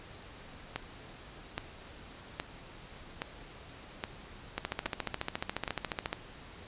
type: two click trains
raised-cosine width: 0.3 ms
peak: -16 / -17 dBFS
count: 23 / 7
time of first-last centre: 4.58-6.129 / 0.76-5.678 s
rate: 14.2 / 1.22 Hz
effects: pink hiss -50 dBFS RMS until 6.67 s + resampled to 8000 Hz